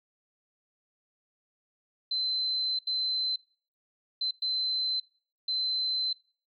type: tone bursts at uneven times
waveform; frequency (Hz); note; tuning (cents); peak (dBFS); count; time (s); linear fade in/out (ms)
sine; 4067; C8; -50; -27; 5; 2.11-2.79 / 2.87-3.36 / 4.21-4.31 / 4.42-5 / 5.48-6.13; 5
effects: noise-tail reverb RT60 0.5 s tail -26 dB re dry